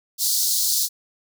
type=high-pass noise; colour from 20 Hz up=pink; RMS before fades=-21 dBFS; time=0.18-0.89 s; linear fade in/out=50 ms; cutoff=4100 Hz; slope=48 dB/octave; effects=none